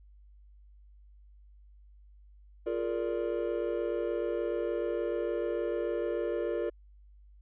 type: chord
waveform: triangle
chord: Bb dominant seventh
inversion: second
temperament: just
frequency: 349.6 / 419.5 / 466.2 / 582.7 Hz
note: F4 / Ab4 / Bb4 / D5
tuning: +2 / +17 / 0 / -14 cents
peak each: -32 / -36 / -32 / -34 dBFS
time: 2.66-6.7 s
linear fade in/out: 10 ms
effects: added 50 Hz sine -53 dBFS peak until 7.41 s + resampled to 8000 Hz